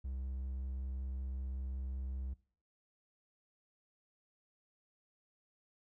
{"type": "tone with vibrato", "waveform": "triangle", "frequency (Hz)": 65.41, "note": "C2", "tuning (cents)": 0, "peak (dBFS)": -36, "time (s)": [0.04, 2.34], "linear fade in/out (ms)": 10, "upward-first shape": "sine", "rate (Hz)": 5.3, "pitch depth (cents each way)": 8, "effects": ["noise-tail reverb RT60 0.5 s tail -21 dB re dry"]}